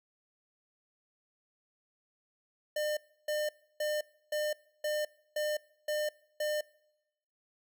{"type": "tone bursts", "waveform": "square", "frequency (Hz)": 603, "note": "D5", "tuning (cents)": 46, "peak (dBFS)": -31, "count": 8, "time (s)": [2.76, 6.61], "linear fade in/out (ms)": 5, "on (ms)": 210, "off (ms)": 310, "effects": ["noise-tail reverb RT60 0.9 s tail -23 dB re dry"]}